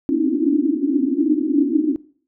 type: band-pass noise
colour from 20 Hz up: pink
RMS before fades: -18 dBFS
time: 0.09-1.96 s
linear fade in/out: 0 ms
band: 260 to 330 Hz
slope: 96 dB/octave
effects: noise-tail reverb RT60 0.5 s tail -21 dB re dry